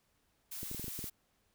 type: noise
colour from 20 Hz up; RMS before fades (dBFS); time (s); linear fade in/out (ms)
blue; -43; 0.51-1.1; 10
type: clicks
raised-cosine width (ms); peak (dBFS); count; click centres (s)
3; -31; 8; 0.631 / 0.714 / 0.747 / 0.796 / 0.843 / 0.881 / 0.991 / 1.042
effects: pink hiss -75 dBFS RMS until 1.54 s